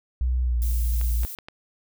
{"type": "tone with pitch glide", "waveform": "sine", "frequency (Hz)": [62.4, 58.22], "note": ["B1", "A#1"], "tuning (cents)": [19, -2], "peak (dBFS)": -20, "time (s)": [0.21, 1.25], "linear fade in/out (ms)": 0, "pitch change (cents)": -121, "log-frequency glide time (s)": [0.43, 0.62]}
{"type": "noise", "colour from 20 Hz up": "violet", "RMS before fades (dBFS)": -36, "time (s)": [0.62, 1.35], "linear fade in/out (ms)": 0}
{"type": "clicks", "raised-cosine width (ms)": 0.3, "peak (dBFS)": -23, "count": 4, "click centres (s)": [1.013, 1.234, 1.387, 1.485]}
{"effects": []}